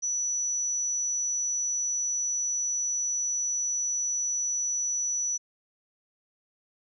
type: tone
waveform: sine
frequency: 5920 Hz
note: F#8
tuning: in tune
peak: -26 dBFS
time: 0.02-5.38 s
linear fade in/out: 20 ms
effects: none